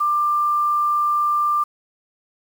sine tone with quantisation, 1188 Hz, D6, 20 cents sharp, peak -16 dBFS, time 0-1.64 s, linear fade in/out 10 ms, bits 7, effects none

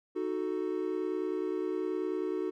triangle chord, D# diminished, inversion none, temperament equal, 311.1 / 370 / 440 Hz, D#4 / F#4 / A4, 0 / 0 / 0 cents, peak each -34 / -31 / -35 dBFS, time 0.15-2.51 s, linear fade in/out 20 ms, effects none

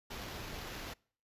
pink noise with sample-and-hold, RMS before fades -44 dBFS, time 0.1-0.94 s, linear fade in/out 10 ms, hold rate 8820 Hz, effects noise-tail reverb RT60 0.5 s tail -26 dB re dry + resampled to 32000 Hz

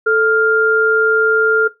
sine tone pair together, 440 / 1400.1 Hz, A4 / F6, 0 / +4 cents, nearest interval octave + minor sixth, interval 2004 cents, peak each -13 dBFS, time 0.06-1.68 s, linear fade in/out 10 ms, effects noise-tail reverb RT60 0.2 s tail -18 dB re dry

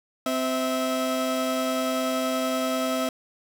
30% pulse tone pair together, 258.7 / 652 Hz, C4 / E5, -19 / -19 cents, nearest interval octave + major third, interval 1600 cents, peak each -24 dBFS, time 0.26-3.09 s, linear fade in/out 2 ms, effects none

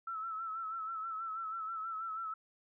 sine tone with vibrato, 1318.5 Hz, E6, in tune, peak -37 dBFS, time 0.07-2.34 s, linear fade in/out 5 ms, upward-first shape sine, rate 6.2 Hz, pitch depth 51 cents each way, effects none

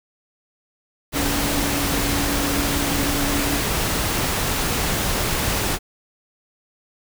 sine tone in noise, 284.2 Hz, C#4, 43 cents sharp, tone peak -26 dBFS, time 1.13-3.61 s, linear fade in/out 50 ms, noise pink, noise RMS -22 dBFS, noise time 1.12-5.79 s, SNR -7 dB, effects none

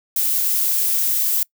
violet noise, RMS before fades -19 dBFS, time 0.16-1.43 s, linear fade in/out 2 ms, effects noise-tail reverb RT60 0.1 s tail -24 dB re dry

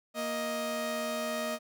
sawtooth tone pair together, 234.2 / 625.2 Hz, A#3 / D#5, +8 / +8 cents, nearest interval octave + perfect fourth, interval 1700 cents, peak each -33 / -29 dBFS, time 0.14-1.59 s, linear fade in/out 50 ms, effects none

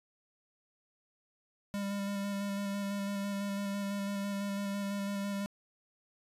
square tone with vibrato, 200 Hz, G3, 35 cents sharp, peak -34 dBFS, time 1.74-5.46 s, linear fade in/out 0 ms, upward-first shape square, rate 6 Hz, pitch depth 14 cents each way, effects resampled to 32000 Hz

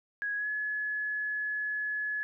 sine tone with pitch glide, 1661.2 to 1702 Hz, G#6 to G#6, 0 to +42 cents, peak -30 dBFS, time 0.22-2.23 s, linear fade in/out 0 ms, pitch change +42 cents, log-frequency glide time 0.36-0.48 s, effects none

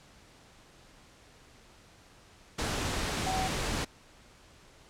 sine tone in noise, 755 Hz, F#5, 35 cents sharp, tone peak -31 dBFS, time 3.26-3.48 s, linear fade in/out 10 ms, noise pink, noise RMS -32 dBFS, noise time 2.58-3.85 s, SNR -2 dB, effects pink hiss -57 dBFS RMS until 4.89 s + low-pass 8000 Hz 12 dB/octave

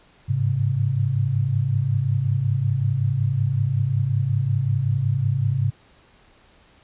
sine tone cluster, 99.7 / 105.1 / 135.4 Hz, G2 / G#2 / C#3, +30 / +21 / -40 cents, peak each -30 / -22 / -21 dBFS, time 0.28-5.71 s, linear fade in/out 20 ms, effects pink hiss -55 dBFS RMS until 6.83 s + resampled to 8000 Hz

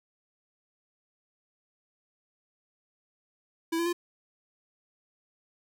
square tone with pitch steps, 329.6 / 338.7 / 348 Hz, E4 / E4 / F4, 0 / +47 / -6 cents, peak -27 dBFS, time 3.72-3.93 s, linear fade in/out 10 ms, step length 70 ms, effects none

